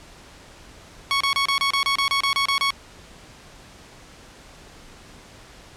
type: tone bursts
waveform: 15% pulse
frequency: 1108.7 Hz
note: C#6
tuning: in tune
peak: -12 dBFS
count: 13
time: 1.11-2.705 s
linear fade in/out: 0 ms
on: 95 ms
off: 30 ms
effects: pink hiss -46 dBFS RMS until 5.76 s + low-pass 8000 Hz 12 dB/octave